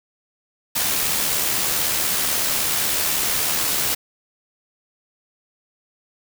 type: noise with amplitude modulation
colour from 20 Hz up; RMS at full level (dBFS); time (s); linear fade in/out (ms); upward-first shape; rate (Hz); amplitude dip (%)
white; -20; 0.75-3.95; 10; sine; 76.2; 30
effects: none